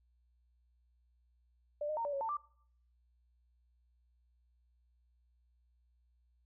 sine tone with pitch steps, 590 / 613 / 921 / 578 / 553 / 895 / 1177 Hz, D5 / D#5 / A#5 / D5 / C#5 / A5 / D6, +8 / -26 / -21 / -28 / -4 / +29 / +3 cents, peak -34 dBFS, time 1.81-2.37 s, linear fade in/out 5 ms, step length 80 ms, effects noise-tail reverb RT60 0.6 s tail -21 dB re dry + added 60 Hz sine -69 dBFS peak until 6.45 s

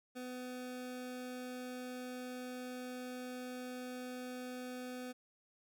25% pulse tone, 251.1 Hz, B3, 29 cents sharp, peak -39 dBFS, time 0.15-5.13 s, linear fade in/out 20 ms, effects none

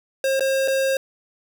square tone with dropouts, 536 Hz, C5, 42 cents sharp, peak -19 dBFS, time 0.24-0.97 s, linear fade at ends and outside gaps 2 ms, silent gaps 0.396-0.406 / 0.677-0.681 s, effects none

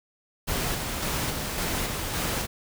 pink noise with tremolo, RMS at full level -28 dBFS, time 0.47-2.47 s, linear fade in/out 20 ms, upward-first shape square, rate 1.8 Hz, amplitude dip 30%, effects none

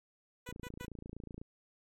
10% pulse tone bursts, 493.9 Hz, B4, in tune, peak -37 dBFS, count 3, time 0.46-0.857 s, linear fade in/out 10 ms, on 59 ms, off 110 ms
click train, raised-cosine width 3 ms, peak -32 dBFS, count 27, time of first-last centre 0.49-1.415 s, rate 28.1 Hz
effects MP3 64 kbps

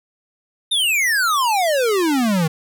square exponential sweep, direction down, 3729 to 153.2 Hz, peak -16 dBFS, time 0.71-2.48 s, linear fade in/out 10 ms, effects none

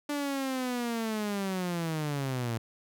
sawtooth linear sweep, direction down, 293.7 to 111.5 Hz, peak -26 dBFS, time 0.09-2.58 s, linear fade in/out 5 ms, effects none

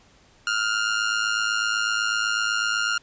sawtooth tone with amplitude modulation, 1407 Hz, F6, 12 cents sharp, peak -15 dBFS, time 0.47-2.98 s, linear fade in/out 2 ms, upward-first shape sine, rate 108 Hz, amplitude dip 65%, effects pink hiss -56 dBFS RMS until 3.02 s + resampled to 16000 Hz

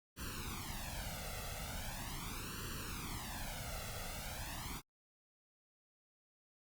pink noise with flanger, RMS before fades -44 dBFS, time 0.16-4.82 s, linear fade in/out 50 ms, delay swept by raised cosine 0.68 to 1.49 ms, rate 0.4 Hz, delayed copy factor +1, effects Opus 48 kbps

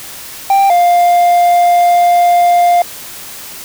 triangle tone pair in turn, 787 / 701.1 Hz, G5 / F5, +7 / +7 cents, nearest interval major second, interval 200 cents, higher first, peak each -4 dBFS, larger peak neither, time 0.5-0.7 / 0.7-2.82 s, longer second, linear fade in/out 2 ms, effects white hiss -29 dBFS RMS until 3.64 s

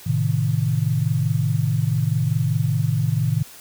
sine chord, A diminished, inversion none, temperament equal, 110 / 130.81 / 155.56 Hz, A2 / C3 / Eb3, 0 / 0 / 0 cents, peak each -22 dBFS, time 0.06-3.43 s, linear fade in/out 10 ms, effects white hiss -43 dBFS RMS until 3.6 s

